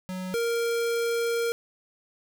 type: tone pair in turn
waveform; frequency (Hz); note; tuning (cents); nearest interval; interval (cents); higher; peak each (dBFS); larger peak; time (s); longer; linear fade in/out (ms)
square; 185 / 466.2; F#3 / A#4; 0 / 0; octave + major third; 1600; second; -32 / -25; second; 0.09-0.34 / 0.34-1.52; second; 0
effects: none